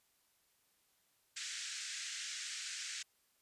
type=band-pass noise; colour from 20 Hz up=white; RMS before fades=-44 dBFS; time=1.36-3.03 s; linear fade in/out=10 ms; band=1500 to 7900 Hz; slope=48 dB/octave; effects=white hiss -75 dBFS RMS until 3.41 s + resampled to 32000 Hz